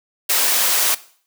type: high-pass noise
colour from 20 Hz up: white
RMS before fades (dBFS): -17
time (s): 0.29-0.95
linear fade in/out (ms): 10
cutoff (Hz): 460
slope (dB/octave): 12
effects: noise-tail reverb RT60 0.5 s tail -18 dB re dry